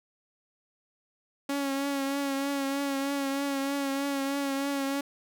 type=tone with vibrato; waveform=sawtooth; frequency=277.2 Hz; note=C#4; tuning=in tune; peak=-24 dBFS; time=1.49-5.01 s; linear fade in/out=5 ms; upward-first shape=triangle; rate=3.2 Hz; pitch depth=37 cents each way; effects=none